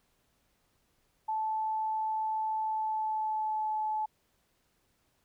sine tone with pitch glide, 873 to 862.5 Hz, A5 to A5, -14 to -35 cents, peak -29 dBFS, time 1.28-4.06 s, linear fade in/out 10 ms, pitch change -21 cents, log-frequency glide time 2.63-3.74 s, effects pink hiss -73 dBFS RMS until 5.24 s

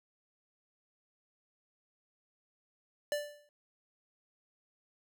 square tone with exponential decay, 587.3 Hz, D5, in tune, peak -29 dBFS, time 3.12-3.49 s, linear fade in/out 1 ms, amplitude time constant 79 ms, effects none

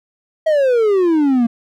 triangle exponential sweep, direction down, 648 to 228.2 Hz, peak -9 dBFS, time 0.46-1.47 s, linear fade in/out 10 ms, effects none

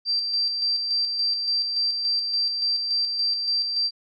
sine tone with tremolo, 4699 Hz, D8, in tune, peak -20 dBFS, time 0.05-3.91 s, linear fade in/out 50 ms, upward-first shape square, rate 3.5 Hz, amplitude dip 40%, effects none

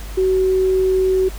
sine tone, 376.1 Hz, F#4, 28 cents sharp, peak -13 dBFS, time 0.17-1.29 s, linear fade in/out 10 ms, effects added 50 Hz sine -28 dBFS peak until 1.38 s + pink hiss -38 dBFS RMS until 1.38 s

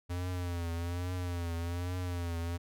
square tone with vibrato, 87.31 Hz, F2, in tune, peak -34 dBFS, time 0.09-2.58 s, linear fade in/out 20 ms, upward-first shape triangle, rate 1.2 Hz, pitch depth 78 cents each way, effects none

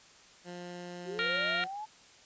15% pulse tone, 176.6 Hz, F3, 20 cents sharp, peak -35 dBFS, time 0.44-1.68 s, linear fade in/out 50 ms
sine linear sweep, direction up, 349.2 to 877 Hz, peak -37 dBFS, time 1.05-1.86 s, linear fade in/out 20 ms
harmonic tone, 466.2 Hz, A#4, in tune, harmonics 3 / 4 / 5 / 6 / 7 / 8 / 9, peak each -33 / -35 / -37 / -39 / -40 / -41 / -42 dBFS, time 1.19-1.64 s, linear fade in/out 0 ms
effects white hiss -57 dBFS RMS until 2.25 s + resampled to 16000 Hz

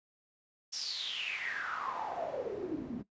pink noise with band-pass filter sweep, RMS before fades -38 dBFS, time 0.72-3.03 s, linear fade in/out 20 ms, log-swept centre 5700 to 210 Hz, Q 8.4, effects noise-tail reverb RT60 0.1 s tail -17 dB re dry + resampled to 16000 Hz

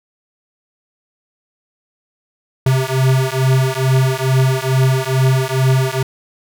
square beating tone pair, 130.2 / 132.5 Hz, C3 / C3, -8 / +22 cents, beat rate 2.3 Hz, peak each -16 dBFS, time 2.66-6.03 s, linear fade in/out 5 ms, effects none

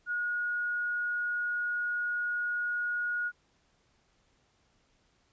sine tone, 1445 Hz, F#6, 41 cents flat, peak -29 dBFS, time 0.06-3.32 s, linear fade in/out 50 ms, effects pink hiss -70 dBFS RMS until 5.32 s + resampled to 16000 Hz

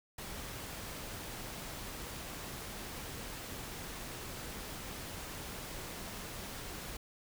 pink noise, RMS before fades -44 dBFS, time 0.18-6.97 s, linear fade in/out 5 ms, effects none

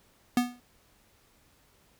square tone with exponential decay, 245 Hz, B3, 14 cents flat, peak -19 dBFS, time 0.37-0.6 s, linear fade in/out 2 ms, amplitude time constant 49 ms, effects pink hiss -64 dBFS RMS until 1.99 s

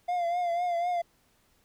triangle tone with vibrato, 698.5 Hz, F5, in tune, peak -24 dBFS, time 0.08-1.02 s, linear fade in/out 10 ms, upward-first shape triangle, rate 4 Hz, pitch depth 59 cents each way, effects pink hiss -67 dBFS RMS until 1.64 s

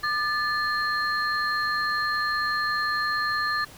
sine tone cluster, 1199 / 1744 / 4205 Hz, D6 / A6 / C8, +36 / -16 / +8 cents, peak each -27 / -26 / -32 dBFS, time 0.03-3.65 s, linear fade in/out 10 ms, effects pink hiss -47 dBFS RMS until 3.77 s

